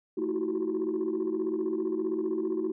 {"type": "tone cluster", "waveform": "sine", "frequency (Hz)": [222.4, 322.3, 363.9, 379.2], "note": ["A3", "E4", "F#4", "F#4"], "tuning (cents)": [19, -39, -29, 43], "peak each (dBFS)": [-37, -30, -31, -31], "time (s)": [0.17, 2.72], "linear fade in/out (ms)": 10, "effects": ["tanh soft clip ceiling -22 dBFS"]}